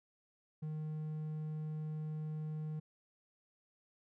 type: tone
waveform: triangle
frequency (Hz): 154.5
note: D#3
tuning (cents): -12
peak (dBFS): -36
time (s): 0.62-2.8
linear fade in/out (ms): 10
effects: none